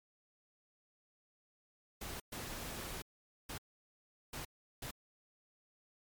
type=noise bursts at uneven times; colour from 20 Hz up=pink; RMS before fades=-44 dBFS; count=5; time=2.01-2.2 / 2.32-3.02 / 3.49-3.58 / 4.33-4.45 / 4.82-4.91 s; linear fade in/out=5 ms; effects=MP3 96 kbps